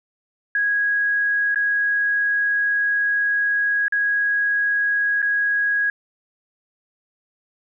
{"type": "tone with dropouts", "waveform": "sine", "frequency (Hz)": 1654, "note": "G#6", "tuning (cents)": -8, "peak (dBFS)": -17, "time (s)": [0.55, 5.9], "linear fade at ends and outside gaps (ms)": 2, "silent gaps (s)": [[1.546, 1.558], [3.882, 3.923], [5.219, 5.226]], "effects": []}